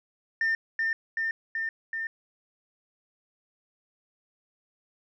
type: tone with echo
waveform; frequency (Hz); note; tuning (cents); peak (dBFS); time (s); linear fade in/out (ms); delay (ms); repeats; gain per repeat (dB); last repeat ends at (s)
sine; 1805; A6; +44; -21; 0.41-0.55; 2; 380; 4; -2; 2.07
effects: tanh soft clip ceiling -21 dBFS